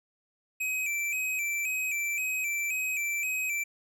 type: tone with vibrato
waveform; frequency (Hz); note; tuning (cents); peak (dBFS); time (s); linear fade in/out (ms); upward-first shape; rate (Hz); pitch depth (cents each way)
square; 2432; D#7; -40; -29; 0.6-3.64; 10; square; 1.9; 68
effects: none